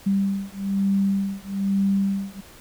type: beating tone pair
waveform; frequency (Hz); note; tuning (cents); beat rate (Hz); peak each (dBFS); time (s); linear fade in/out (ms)
sine; 196 / 197.1; G3 / G3; 0 / +10; 1.1; -23; 0.06-2.41; 10
effects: pink hiss -47 dBFS RMS until 2.6 s